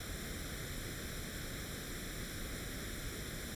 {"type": "noise with comb filter", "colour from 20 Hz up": "pink", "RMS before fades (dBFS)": -43, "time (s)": [0, 3.55], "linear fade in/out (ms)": 5, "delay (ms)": 0.54, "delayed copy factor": 0.75, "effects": ["resampled to 32000 Hz"]}